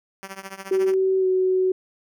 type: tone with tremolo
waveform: 5% pulse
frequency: 193.5 Hz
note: G3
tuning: 22 cents flat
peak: -20 dBFS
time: 0.23-0.94 s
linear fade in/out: 0 ms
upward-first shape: triangle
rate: 14 Hz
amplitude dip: 95%
type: tone with pitch glide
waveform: sine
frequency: 380 to 373 Hz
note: F#4 to F#4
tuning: +46 to +14 cents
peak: -17 dBFS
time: 0.71-1.72 s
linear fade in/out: 5 ms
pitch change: -32 cents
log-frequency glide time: 1.19-1.26 s
effects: none